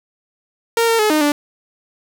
sawtooth tone with pitch steps, 461.7 / 456.5 / 426.3 / 306.8 / 292.4 Hz, A#4 / A#4 / G#4 / D#4 / D4, -17 / -36 / +45 / -24 / -7 cents, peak -9 dBFS, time 0.77-1.32 s, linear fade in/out 2 ms, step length 110 ms, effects none

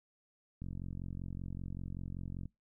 click train, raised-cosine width 5 ms, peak -30 dBFS, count 84, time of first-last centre 0.62-2.456 s, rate 45.2 Hz, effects noise-tail reverb RT60 0.2 s tail -25 dB re dry

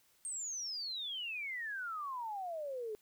sine exponential sweep, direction down, 8680 to 415.3 Hz, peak -38 dBFS, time 0.25-2.95 s, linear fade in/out 0 ms, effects white hiss -70 dBFS RMS until 3.01 s

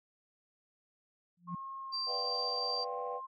sine tone with exponential growth, 174.61 Hz, F3, in tune, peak -33 dBFS, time 1.37-1.55 s, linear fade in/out 5 ms, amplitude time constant 37 ms
sine tone with pitch glide, 1078 to 1058.3 Hz, C#6 to C6, -49 to +19 cents, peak -40 dBFS, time 1.47-3.27 s, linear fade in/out 20 ms, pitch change -32 cents, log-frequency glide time 1.77-2.14 s
sine tone, 4699 Hz, D8, in tune, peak -33 dBFS, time 1.92-2.85 s, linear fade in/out 20 ms
sine chord, G dominant seventh, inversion first, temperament equal with one note detuned, 493.9 / 587.3 / 704.5 / 784 Hz, B4 / D5 / F5 / G5, 0 / 0 / +15 / 0 cents, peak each -39 / -44 / -43 / -41 dBFS, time 2.06-3.21 s, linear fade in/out 50 ms
effects tanh soft clip ceiling -24 dBFS + MP3 32 kbps

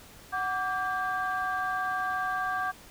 sine tone cluster, 743 / 1161 / 1594 Hz, F#5 / D6 / G6, +7 / -20 / +28 cents, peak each -31 dBFS, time 0.32-2.72 s, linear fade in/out 20 ms, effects tanh soft clip ceiling -21 dBFS + pink hiss -51 dBFS RMS until 2.9 s

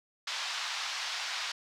white band-pass noise, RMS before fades -36 dBFS, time 0.27-1.52 s, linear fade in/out 5 ms, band 800 to 5200 Hz, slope 24 dB/octave, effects none

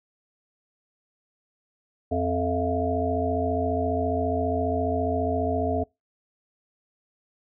harmonic tone with a mistuned harmonic, 87.31 Hz, F2, in tune, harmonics 1 / 3 / 5 / 7 / 8, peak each -29 / -29 / -29 / -29 / -29 dBFS, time 2.11-5.84 s, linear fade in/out 10 ms, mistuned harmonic 7, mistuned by +90 cents, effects noise-tail reverb RT60 0.2 s tail -24 dB re dry

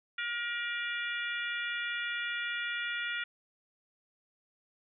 harmonic tone with a mistuned harmonic, 474.9 Hz, A#4, 32 cents sharp, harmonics 3 / 4 / 5 / 6 / 7, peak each -36 / -38 / -40 / -42 / -43 dBFS, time 0.18-3.24 s, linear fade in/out 5 ms, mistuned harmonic 7, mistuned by +57 cents, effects none

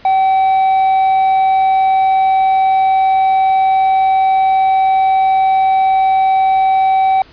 triangle tone with quantisation, 766 Hz, G5, 40 cents flat, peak -7 dBFS, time 0.05-7.22 s, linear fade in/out 2 ms, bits 6, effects pink hiss -43 dBFS RMS until 7.32 s + resampled to 11025 Hz

